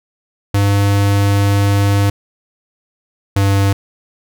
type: tone pair in turn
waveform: square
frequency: 100.4 / 98.85 Hz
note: G2 / G2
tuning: +42 / +15 cents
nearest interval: unison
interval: 27 cents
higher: first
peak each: -11 dBFS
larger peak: neither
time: 0.54-2.1 / 3.36-3.73 s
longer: first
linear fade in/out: 5 ms
effects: none